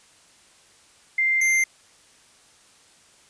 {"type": "tone pair in turn", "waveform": ["sine", "square"], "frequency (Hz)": [2093, 2093], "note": ["C7", "C7"], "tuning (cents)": [0, 0], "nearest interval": "unison", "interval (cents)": 0, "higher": "neither", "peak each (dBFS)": -18, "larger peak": "neither", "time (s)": [[1.18, 1.41], [1.41, 1.64]], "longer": "neither", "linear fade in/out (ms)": 5, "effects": ["white hiss -55 dBFS RMS until 3.29 s", "resampled to 22050 Hz"]}